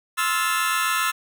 sawtooth chord, F major seventh, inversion second, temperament just, 1047.7 / 1309.6 / 1396.9 / 1746.1 Hz, C6 / E6 / F6 / A6, +2 / -12 / 0 / -14 cents, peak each -24 / -20 / -24 / -23 dBFS, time 0.17-1.12 s, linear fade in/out 20 ms, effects none

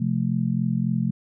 sine chord, F major, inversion second, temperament just, 130.96 / 174.61 / 218.3 Hz, C3 / F3 / A3, +2 / 0 / -13 cents, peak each -25 dBFS, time 0-1.11 s, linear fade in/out 10 ms, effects none

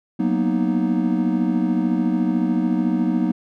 triangle chord, B major seventh, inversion second, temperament equal, 185 / 233.1 / 246.9 / 311.1 Hz, F#3 / A#3 / B3 / D#4, 0 / 0 / 0 / 0 cents, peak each -21 dBFS, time 0.19-3.32 s, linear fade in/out 10 ms, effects none

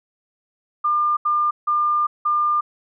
sine tone bursts at uneven times, 1200 Hz, D6, 37 cents sharp, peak -16 dBFS, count 4, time 0.84-1.17 / 1.25-1.51 / 1.67-2.07 / 2.25-2.61 s, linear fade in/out 10 ms, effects none

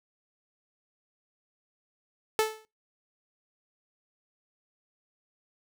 sawtooth tone with exponential decay, 436.7 Hz, A4, 13 cents flat, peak -16 dBFS, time 2.39-2.65 s, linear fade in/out 0 ms, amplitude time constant 56 ms, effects noise-tail reverb RT60 0.2 s tail -20 dB re dry

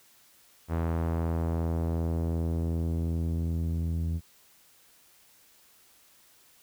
sawtooth tone with low-pass filter sweep, 82.7 Hz, E2, 6 cents sharp, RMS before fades -29 dBFS, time 0.68-4.21 s, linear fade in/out 50 ms, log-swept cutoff 1400 to 170 Hz, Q 0.84, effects white hiss -60 dBFS RMS until 6.62 s

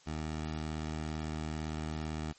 15% pulse tone, 77.78 Hz, D#2, in tune, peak -29 dBFS, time 0.06-2.33 s, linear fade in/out 20 ms, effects white hiss -61 dBFS RMS until 2.38 s + MP3 32 kbps

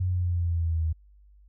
sine exponential sweep, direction down, 92.5 to 79 Hz, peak -23 dBFS, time 0-0.93 s, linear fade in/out 10 ms, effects added 50 Hz sine -52 dBFS peak until 1.48 s

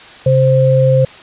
sine tone pair together, 133.88 / 523.3 Hz, C3 / C5, +40 / 0 cents, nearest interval 2 octaves, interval 2360 cents, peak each -10 dBFS, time 0.26-1.05 s, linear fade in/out 5 ms, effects white hiss -36 dBFS RMS until 1.22 s + resampled to 8000 Hz

